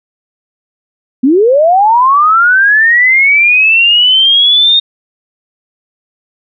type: linear sweep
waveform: sine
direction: up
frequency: 241 to 3700 Hz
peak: -4 dBFS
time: 1.23-4.8 s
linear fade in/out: 10 ms
effects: none